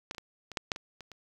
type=clicks; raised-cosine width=0.2 ms; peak=-17 / -29 / -22 / -25 / -13 / -11 / -23 / -28 / -29 dBFS; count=9; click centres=0.111 / 0.148 / 0.182 / 0.517 / 0.572 / 0.718 / 0.761 / 1.007 / 1.117 s; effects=8-bit